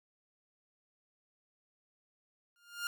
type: tone with exponential growth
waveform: sawtooth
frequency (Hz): 1408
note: F6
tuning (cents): +14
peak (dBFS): -28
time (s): 2.56-2.87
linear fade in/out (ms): 1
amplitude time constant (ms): 66
effects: none